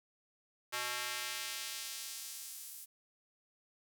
square tone with high-pass filter sweep, 123 Hz, B2, 7 cents flat, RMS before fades -42 dBFS, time 0.72-2.86 s, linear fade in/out 20 ms, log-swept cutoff 1200 to 11000 Hz, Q 0.72, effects 10-bit

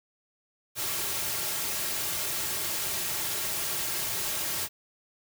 white noise with comb filter, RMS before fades -31 dBFS, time 0.75-4.69 s, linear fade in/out 50 ms, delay 4 ms, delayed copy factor -0.55, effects none

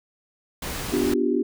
pink noise, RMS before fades -31 dBFS, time 0.62-1.14 s, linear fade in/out 5 ms
sine chord, G dominant seventh, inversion first, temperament equal with one note detuned, 246.9 / 293.7 / 354.5 / 392 Hz, B3 / D4 / F4 / G4, 0 / 0 / +26 / 0 cents, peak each -25 dBFS, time 0.92-1.43 s, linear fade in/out 10 ms
effects none

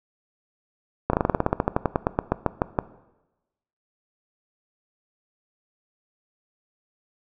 slowing click train, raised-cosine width 1 ms, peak -5 dBFS, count 21, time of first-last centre 1.1-2.788 s, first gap 33 ms, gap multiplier 1.09, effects noise-tail reverb RT60 1.0 s tail -17 dB re dry

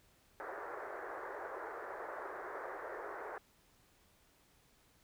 pink band-pass noise, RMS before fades -45 dBFS, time 0.4-3.38 s, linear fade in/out 0 ms, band 370 to 1800 Hz, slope 48 dB/octave, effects pink hiss -69 dBFS RMS until 5.03 s

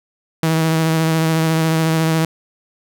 sawtooth tone with vibrato, 161 Hz, E3, 41 cents flat, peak -10 dBFS, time 0.43-2.25 s, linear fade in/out 2 ms, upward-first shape sine, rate 14 Hz, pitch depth 19 cents each way, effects none

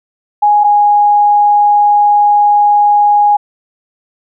sine tone pair in turn, 830.6 / 826.4 Hz, G#5 / G#5, 0 / -9 cents, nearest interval unison, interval 9 cents, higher first, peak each -5 dBFS, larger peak neither, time 0.42-0.64 / 0.64-3.37 s, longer second, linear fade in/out 10 ms, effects none

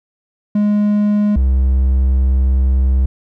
triangle tone pair in turn, 207.7 / 65.42 Hz, G#3 / C2, 0 / 0 cents, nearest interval octave + minor sixth, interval 2000 cents, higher first, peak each -9 / -8 dBFS, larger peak second, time 0.55-1.36 / 1.36-3.06 s, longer second, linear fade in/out 5 ms, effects none

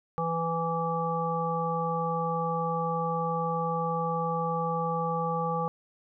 harmonic tone, 165.8 Hz, E3, 10 cents sharp, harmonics 1 / 3 / 5 / 7, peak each -32 / -32 / -32 / -32 dBFS, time 0.18-5.68 s, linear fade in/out 0 ms, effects none

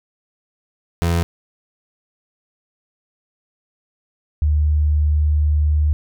30% pulse / sine tone pair in turn, 84.8 / 75.16 Hz, E2 / D2, +50 / +41 cents, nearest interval major second, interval 209 cents, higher first, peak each -13 dBFS, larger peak neither, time 1.02-1.23 / 4.42-5.93 s, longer second, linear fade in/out 0 ms, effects none

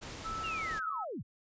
pink noise, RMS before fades -44 dBFS, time 0.01-0.8 s, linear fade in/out 20 ms
sine tone with pitch glide, 1315 to 1290.9 Hz, E6 to E6, -5 to -37 cents, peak -36 dBFS, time 0.24-1.05 s, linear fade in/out 20 ms, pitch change -32 cents, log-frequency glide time 0.42-0.87 s
sine linear sweep, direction down, 2878 to 64.5 Hz, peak -37 dBFS, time 0.43-1.23 s, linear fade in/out 20 ms
effects resampled to 16000 Hz

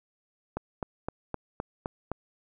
click train, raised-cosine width 1 ms, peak -17 dBFS, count 7, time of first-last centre 0.57-2.116 s, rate 3.88 Hz, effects none

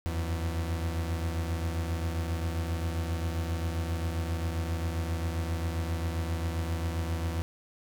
40% pulse beating tone pair, 82.41 / 89.91 Hz, E2 / F#2, 0 / -49 cents, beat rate 7.5 Hz, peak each -29 / -36 dBFS, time 0.06-7.42 s, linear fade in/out 0 ms, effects none

